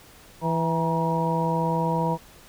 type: harmonic tone with a mistuned harmonic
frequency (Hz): 164.81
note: E3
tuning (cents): 0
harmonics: 1 / 2 / 3 / 4 / 5 / 6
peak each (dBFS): -25 / -33 / -29 / -32 / -35 / -26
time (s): 0.41-2.18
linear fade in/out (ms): 50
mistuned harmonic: 6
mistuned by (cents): -68
effects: pink hiss -50 dBFS RMS until 2.48 s